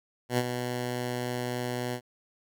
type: tone with ADSR envelope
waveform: 10% pulse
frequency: 123.47 Hz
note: B2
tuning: in tune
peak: -14 dBFS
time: 0.29-2.01 s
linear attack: 91 ms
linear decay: 43 ms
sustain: -8 dB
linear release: 74 ms
effects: none